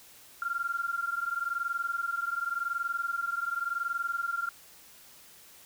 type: tone pair together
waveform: sine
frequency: 1378.1 / 1399 Hz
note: F6 / F6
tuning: -23 / +3 cents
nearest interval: unison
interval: 26 cents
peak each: -32 / -33 dBFS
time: 0.42-4.49 s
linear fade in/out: 2 ms
effects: white hiss -54 dBFS RMS until 5.65 s